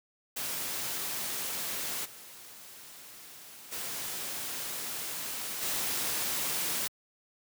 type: noise with level steps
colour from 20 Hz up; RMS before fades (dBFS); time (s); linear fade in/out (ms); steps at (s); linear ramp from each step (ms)
white; -35 / -49 / -37 / -32; 0.36-6.88; 10; 2.04 / 3.71 / 5.61; 20
effects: high-pass 100 Hz 12 dB/octave